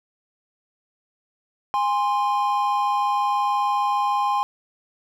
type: tone pair together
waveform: triangle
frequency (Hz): 820 / 1046.5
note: G#5 / C6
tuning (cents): -22 / 0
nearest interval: major third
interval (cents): 422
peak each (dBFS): -20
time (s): 1.74-4.43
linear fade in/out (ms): 0
effects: none